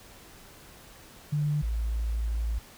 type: tone pair in turn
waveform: sine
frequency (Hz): 148.3 / 55.98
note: D3 / A1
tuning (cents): +17 / +31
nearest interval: octave + perfect fourth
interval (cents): 1686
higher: first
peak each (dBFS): -24 / -26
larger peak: first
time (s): 1.32-1.62 / 1.62-2.59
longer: second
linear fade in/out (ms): 10
effects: pink hiss -51 dBFS RMS until 2.77 s